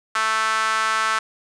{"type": "tone with high-pass filter", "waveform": "sawtooth", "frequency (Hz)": 220, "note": "A3", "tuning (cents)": 0, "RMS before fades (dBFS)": -21, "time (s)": [0.15, 1.19], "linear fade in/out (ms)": 5, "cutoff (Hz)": 1300, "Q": 3.8, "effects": ["resampled to 22050 Hz", "8-bit"]}